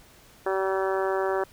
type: harmonic tone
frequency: 191.5 Hz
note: G3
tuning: 40 cents flat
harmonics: 2 / 3 / 4 / 5 / 6 / 7 / 8 / 9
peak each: -26 / -30 / -32 / -34 / -36 / -37 / -38 / -39 dBFS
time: 0.46-1.44 s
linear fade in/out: 5 ms
effects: pink hiss -54 dBFS RMS until 1.52 s